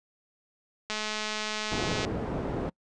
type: click train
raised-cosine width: 0.2 ms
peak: -15 dBFS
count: 247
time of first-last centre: 0.9-2.05 s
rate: 214 Hz
type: low-pass noise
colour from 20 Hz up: white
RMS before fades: -32 dBFS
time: 1.71-2.7 s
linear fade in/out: 10 ms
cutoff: 490 Hz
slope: 12 dB/octave
effects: noise-tail reverb RT60 0.1 s tail -26 dB re dry + resampled to 22050 Hz